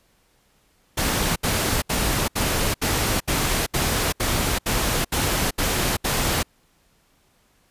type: noise bursts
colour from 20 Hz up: pink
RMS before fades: -22 dBFS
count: 12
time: 0.97-6.431 s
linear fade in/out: 10 ms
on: 390 ms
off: 71 ms
effects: pink hiss -62 dBFS RMS until 7.7 s + resampled to 32000 Hz